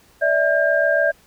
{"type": "tone cluster", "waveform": "sine", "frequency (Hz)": [582, 649, 1604], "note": ["D5", "E5", "G6"], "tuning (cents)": [-16, -27, 39], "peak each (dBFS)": -19, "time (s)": [0.21, 1.12], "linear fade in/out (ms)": 20, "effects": ["pink hiss -54 dBFS RMS until 1.26 s"]}